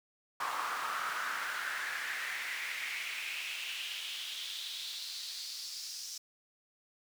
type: noise with high-pass filter sweep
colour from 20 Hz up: brown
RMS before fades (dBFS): -39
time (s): 0.4-6.18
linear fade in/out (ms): 5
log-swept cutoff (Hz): 1100 to 5500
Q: 3.8
effects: none